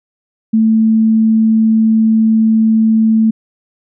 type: tone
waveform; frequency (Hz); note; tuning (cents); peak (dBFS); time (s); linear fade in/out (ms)
sine; 221.4; A3; +11; -7; 0.53-3.31; 10
effects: none